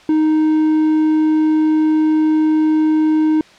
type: tone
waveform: triangle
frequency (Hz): 311.1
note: D#4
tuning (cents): 0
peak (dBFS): -9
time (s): 0.09-3.41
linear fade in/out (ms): 2
effects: white hiss -44 dBFS RMS until 3.58 s + low-pass 4000 Hz 12 dB/octave